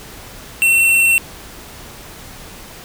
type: tone with hard clipping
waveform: sine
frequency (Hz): 2709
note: E7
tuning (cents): +47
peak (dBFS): -11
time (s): 0.62-1.18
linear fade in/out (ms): 0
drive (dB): 13
effects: pink hiss -36 dBFS RMS until 2.84 s